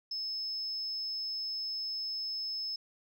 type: tone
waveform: sine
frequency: 5220 Hz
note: E8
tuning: 18 cents flat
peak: -33 dBFS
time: 0.11-2.76 s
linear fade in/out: 5 ms
effects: tanh soft clip ceiling -29 dBFS